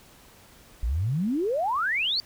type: exponential sweep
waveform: sine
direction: up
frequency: 51.8 to 4699 Hz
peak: -23 dBFS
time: 0.83-2.2 s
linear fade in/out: 0 ms
effects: pink hiss -53 dBFS RMS until 2.25 s